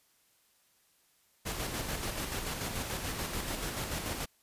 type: noise with tremolo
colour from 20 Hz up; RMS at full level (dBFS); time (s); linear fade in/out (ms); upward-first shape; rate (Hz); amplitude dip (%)
pink; -35; 1.45-4.26; 20; square; 6.9; 35
effects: white hiss -69 dBFS RMS until 4.42 s + resampled to 32000 Hz